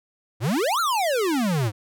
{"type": "exponential two-way sweep", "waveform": "square", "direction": "up then down", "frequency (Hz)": [98, 1419, 98], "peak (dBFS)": -21, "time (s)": [0.4, 1.72], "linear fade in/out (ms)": 50, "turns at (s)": 0.8, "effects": []}